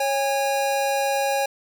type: tone pair together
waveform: square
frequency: 551.2 / 814 Hz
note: C#5 / G#5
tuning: -10 / -35 cents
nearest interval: perfect fifth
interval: 675 cents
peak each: -24 dBFS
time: 0-1.46 s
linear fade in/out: 5 ms
effects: none